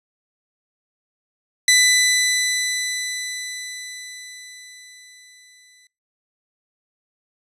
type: tone with exponential decay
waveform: 15% pulse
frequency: 1995 Hz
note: B6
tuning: 17 cents sharp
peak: -5 dBFS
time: 1.68-5.87 s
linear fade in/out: 2 ms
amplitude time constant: 910 ms
effects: noise-tail reverb RT60 0.3 s tail -25 dB re dry + resampled to 32000 Hz